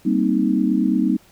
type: chord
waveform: sine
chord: C minor seventh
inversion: second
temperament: equal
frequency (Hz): 196 / 233.1 / 261.6 / 311.1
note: G3 / Bb3 / C4 / Eb4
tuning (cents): 0 / 0 / 0 / 0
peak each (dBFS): -21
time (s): 0.05-1.17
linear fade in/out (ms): 10
effects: pink hiss -53 dBFS RMS until 1.31 s